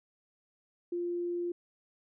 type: tone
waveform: sine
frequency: 348.7 Hz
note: F4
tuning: 3 cents flat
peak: -31 dBFS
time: 0.92-1.52 s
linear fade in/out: 5 ms
effects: none